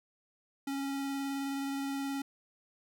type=tone with vibrato; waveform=square; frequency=275.7 Hz; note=C#4; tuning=9 cents flat; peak=-34 dBFS; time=0.67-2.22 s; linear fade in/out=5 ms; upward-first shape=sine; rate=19 Hz; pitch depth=12 cents each way; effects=none